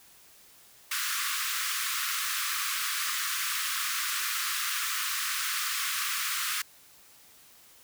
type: high-pass noise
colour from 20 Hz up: pink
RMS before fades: -31 dBFS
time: 0.91-6.62 s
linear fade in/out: 5 ms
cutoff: 1100 Hz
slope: 96 dB/octave
effects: white hiss -56 dBFS RMS until 7.83 s